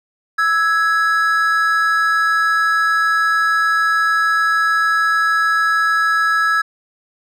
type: tone pair together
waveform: triangle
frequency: 1314.7 / 1668 Hz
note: E6 / G#6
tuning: -5 / +7 cents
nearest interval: major third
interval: 412 cents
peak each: -14 dBFS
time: 0.38-6.62 s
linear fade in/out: 10 ms
effects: none